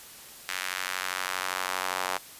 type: tone with high-pass filter sweep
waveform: square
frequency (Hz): 46.25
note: F#1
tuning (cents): 0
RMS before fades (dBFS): -32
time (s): 0.48-2.18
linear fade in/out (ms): 10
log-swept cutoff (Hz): 1800 to 880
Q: 1.3
effects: white hiss -47 dBFS RMS until 2.39 s + resampled to 32000 Hz